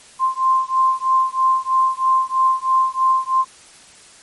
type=beating tone pair; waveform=sine; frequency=1046.5 / 1049.6 Hz; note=C6 / C6; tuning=0 / +5 cents; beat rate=3.1 Hz; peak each=-17 dBFS; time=0.19-3.45 s; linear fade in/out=50 ms; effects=white hiss -45 dBFS RMS until 4.22 s + MP3 48 kbps